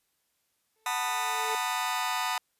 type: tone with exponential growth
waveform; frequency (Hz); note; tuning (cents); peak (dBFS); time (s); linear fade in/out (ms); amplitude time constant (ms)
30% pulse; 440; A4; 0; -30; 0.76-1.55; 0; 170
type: chord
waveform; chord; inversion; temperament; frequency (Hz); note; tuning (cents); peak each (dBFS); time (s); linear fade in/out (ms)
sawtooth; B dominant seventh; second; just; 740.8 / 889 / 987.8 / 1234.7; F#5 / A5 / B5 / D#6; +2 / +18 / 0 / -14; -31 / -30 / -29 / -30; 0.86-2.38; 2
effects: white hiss -75 dBFS RMS until 2.59 s + resampled to 32000 Hz